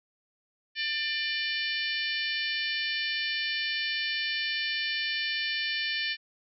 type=harmonic tone with a mistuned harmonic; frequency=595 Hz; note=D5; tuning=22 cents sharp; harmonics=3 / 4 / 5 / 6 / 7 / 8 / 9; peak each=-33 / -34 / -34 / -39 / -40 / -38 / -42 dBFS; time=0.75-6.17 s; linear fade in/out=50 ms; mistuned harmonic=8; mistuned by=-70 cents; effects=none